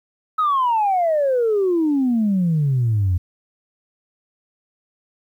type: exponential sweep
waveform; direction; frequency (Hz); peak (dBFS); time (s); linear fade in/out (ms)
sine; down; 1293 to 86; -14; 0.38-3.18; 10
effects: tanh soft clip ceiling -12 dBFS + 9-bit